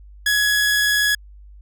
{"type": "tone with amplitude modulation", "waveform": "sawtooth", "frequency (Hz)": 1681, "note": "G#6", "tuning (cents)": 20, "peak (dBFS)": -11, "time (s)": [0.26, 1.15], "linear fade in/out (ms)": 5, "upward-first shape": "sine", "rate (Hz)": 80.6, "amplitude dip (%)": 25, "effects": ["added 50 Hz sine -40 dBFS peak until 1.61 s"]}